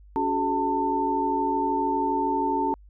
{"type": "tone cluster", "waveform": "sine", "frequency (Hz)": [283.6, 370.4, 423, 895], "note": ["C#4", "F#4", "G#4", "A5"], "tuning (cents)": [40, 2, 32, 29], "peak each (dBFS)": [-28, -30, -32, -24], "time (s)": [0.16, 2.74], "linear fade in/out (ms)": 0, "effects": ["added 50 Hz sine -47 dBFS peak until 2.89 s"]}